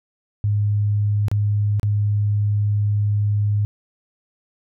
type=tone with dropouts; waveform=sine; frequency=103.6 Hz; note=G#2; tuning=4 cents flat; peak=-16 dBFS; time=0.44-3.65 s; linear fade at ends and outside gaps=0 ms; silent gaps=1.283-1.315 / 1.797-1.831 s; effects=none